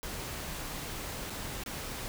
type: noise with dropouts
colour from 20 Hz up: pink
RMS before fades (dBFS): -39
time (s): 0.03-2.08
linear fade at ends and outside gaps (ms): 0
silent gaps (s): 1.299-1.304 / 1.636-1.661
effects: none